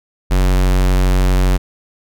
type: tone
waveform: square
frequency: 46.25 Hz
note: F#1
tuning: in tune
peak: -11 dBFS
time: 0.3-1.58 s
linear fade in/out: 20 ms
effects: none